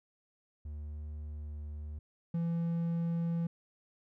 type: tone pair in turn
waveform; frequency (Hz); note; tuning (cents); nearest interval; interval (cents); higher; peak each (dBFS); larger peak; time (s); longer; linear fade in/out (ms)
triangle; 74.9 / 168.14; D2 / E3; +35 / +35; octave + major second; 1400; second; -37 / -28; second; 0.65-1.99 / 2.34-3.47; first; 5
effects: none